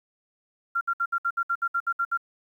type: tone bursts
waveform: sine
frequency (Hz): 1380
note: F6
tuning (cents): -21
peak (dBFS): -22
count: 12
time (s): 0.75-2.175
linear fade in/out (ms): 10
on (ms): 61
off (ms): 63
effects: 10-bit